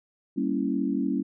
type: chord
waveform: sine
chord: G diminished seventh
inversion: none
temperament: equal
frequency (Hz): 196 / 233.1 / 277.2 / 329.6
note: G3 / Bb3 / Db4 / Fb4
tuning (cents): 0 / 0 / 0 / 0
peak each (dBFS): -30 / -30 / -27 / -32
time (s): 0.36-1.23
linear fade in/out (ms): 20
effects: none